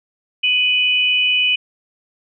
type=tone pair together; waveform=sine; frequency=2498 / 2971 Hz; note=D#7 / F#7; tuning=+6 / +6 cents; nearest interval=minor third; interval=300 cents; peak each=-16 dBFS; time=0.43-1.56 s; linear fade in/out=10 ms; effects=none